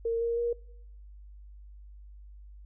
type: tone with pitch steps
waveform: sine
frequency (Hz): 460.3 / 466.7 / 473.2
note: A#4 / A#4 / A#4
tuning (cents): -22 / +2 / +26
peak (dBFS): -26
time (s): 0.05-0.53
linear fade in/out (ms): 5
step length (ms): 160
effects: noise-tail reverb RT60 0.7 s tail -23 dB re dry + added 50 Hz sine -46 dBFS peak until 2.65 s